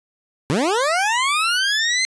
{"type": "linear sweep", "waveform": "20% pulse", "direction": "up", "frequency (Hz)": [124.5, 2093], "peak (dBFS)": -12, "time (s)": [0.5, 2.05], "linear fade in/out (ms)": 0, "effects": ["resampled to 22050 Hz"]}